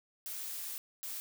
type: noise bursts at uneven times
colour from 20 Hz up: blue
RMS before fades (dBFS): -41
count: 2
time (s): 0.26-0.78 / 1.03-1.2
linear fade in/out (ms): 0
effects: none